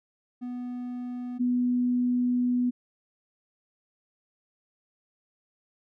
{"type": "tone pair in turn", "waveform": ["triangle", "sine"], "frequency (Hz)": [246.6, 246.6], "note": ["B3", "B3"], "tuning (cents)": [-2, -2], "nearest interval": "unison", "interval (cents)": 0, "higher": "neither", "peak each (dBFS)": [-30, -22], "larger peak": "second", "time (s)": [[0.41, 1.39], [1.39, 2.71]], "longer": "second", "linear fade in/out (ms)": 20, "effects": []}